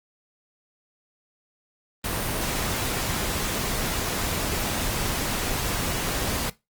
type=noise; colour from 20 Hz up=pink; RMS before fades=-27 dBFS; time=2.04-6.5 s; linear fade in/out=5 ms; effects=noise-tail reverb RT60 0.2 s tail -18 dB re dry + Opus 32 kbps